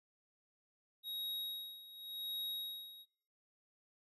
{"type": "tone with tremolo", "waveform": "square", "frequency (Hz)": 3790, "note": "A#7", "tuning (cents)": 28, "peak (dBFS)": -39, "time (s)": [1.03, 3.06], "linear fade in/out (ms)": 50, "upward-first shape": "sine", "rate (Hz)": 0.89, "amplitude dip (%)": 80, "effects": ["noise-tail reverb RT60 0.7 s tail -24 dB re dry", "resampled to 32000 Hz"]}